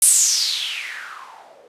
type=noise with low-pass filter sweep; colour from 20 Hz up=violet; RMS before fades=-21 dBFS; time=0.02-1.68 s; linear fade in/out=2 ms; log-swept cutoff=10000 to 480 Hz; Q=5.2; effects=resampled to 32000 Hz